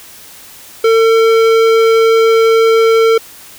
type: tone with tanh clipping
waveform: sine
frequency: 451 Hz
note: A4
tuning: 43 cents sharp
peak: -8 dBFS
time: 0.84-3.18 s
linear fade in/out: 5 ms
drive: 17 dB
effects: white hiss -36 dBFS RMS until 3.58 s